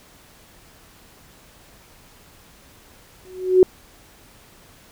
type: tone with exponential growth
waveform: sine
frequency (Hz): 370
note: F#4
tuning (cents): 0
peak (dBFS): -5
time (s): 3.25-3.63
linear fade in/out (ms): 1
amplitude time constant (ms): 82
effects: pink hiss -50 dBFS RMS until 4.91 s

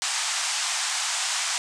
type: band-pass noise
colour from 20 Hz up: white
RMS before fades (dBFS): -27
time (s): 0.02-1.58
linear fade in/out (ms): 0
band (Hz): 710 to 8600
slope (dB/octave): 48
effects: none

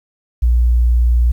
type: tone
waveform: sine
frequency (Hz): 59.7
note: A#1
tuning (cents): +42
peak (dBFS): -9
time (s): 0.42-1.32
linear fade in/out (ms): 10
effects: 8-bit

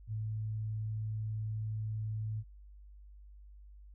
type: tone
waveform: sine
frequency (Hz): 108.5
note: A2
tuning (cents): -24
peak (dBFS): -34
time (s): 0.07-2.44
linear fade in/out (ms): 50
effects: added 50 Hz sine -51 dBFS peak until 3.94 s

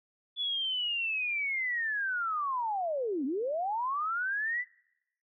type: linear two-way sweep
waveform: sine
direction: down then up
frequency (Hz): 3452 to 250 to 2018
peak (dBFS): -29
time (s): 0.36-4.65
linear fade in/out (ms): 50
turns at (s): 3.25
effects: noise-tail reverb RT60 0.9 s tail -25 dB re dry

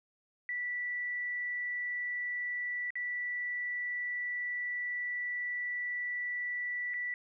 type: tone with dropouts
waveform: sine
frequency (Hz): 1962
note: B6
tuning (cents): -12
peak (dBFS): -33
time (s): 0.49-7.14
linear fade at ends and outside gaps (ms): 1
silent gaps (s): 2.905-2.955 / 6.937-6.941
effects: none

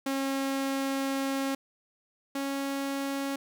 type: tone pair in turn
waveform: sawtooth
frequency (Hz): 271.6 / 275.7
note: C#4 / C#4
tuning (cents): -35 / -9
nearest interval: unison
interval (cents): 26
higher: second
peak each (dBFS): -24 / -26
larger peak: first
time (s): 0.06-1.55 / 2.35-3.36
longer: first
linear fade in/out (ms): 5
effects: none

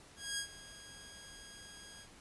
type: tone with ADSR envelope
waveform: 10% pulse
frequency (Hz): 1638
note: G#6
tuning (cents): -24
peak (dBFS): -26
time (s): 0.16-2.09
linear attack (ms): 220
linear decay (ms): 90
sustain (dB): -17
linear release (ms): 81
effects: pink hiss -58 dBFS RMS until 2.2 s + resampled to 24000 Hz

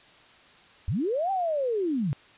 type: linear two-way sweep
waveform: sine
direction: up then down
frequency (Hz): 67.4 to 793 to 124.9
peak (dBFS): -24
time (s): 0.88-2.13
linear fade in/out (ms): 0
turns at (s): 1.31
effects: white hiss -54 dBFS RMS until 2.37 s + resampled to 8000 Hz

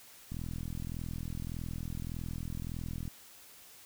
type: click train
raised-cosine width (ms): 5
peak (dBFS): -27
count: 116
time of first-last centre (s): 0.32-3.078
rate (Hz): 41.7
effects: white hiss -55 dBFS RMS until 3.85 s

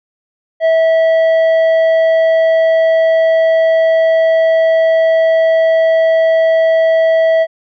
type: tone with tanh clipping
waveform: sine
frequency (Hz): 650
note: E5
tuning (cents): -24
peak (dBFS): -9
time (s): 0.6-7.47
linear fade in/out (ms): 50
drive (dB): 7
effects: none

